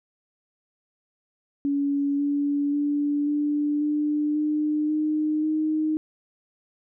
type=tone with pitch steps; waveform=sine; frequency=282.7 / 286.5 / 290.3 / 294.2 / 298.1 / 302.1 / 306.2 / 310.3 Hz; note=C#4 / D4 / D4 / D4 / D4 / D4 / D#4 / D#4; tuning=+34 / -43 / -20 / +3 / +26 / +49 / -28 / -5 cents; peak=-21 dBFS; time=1.65-5.97 s; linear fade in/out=0 ms; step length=540 ms; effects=none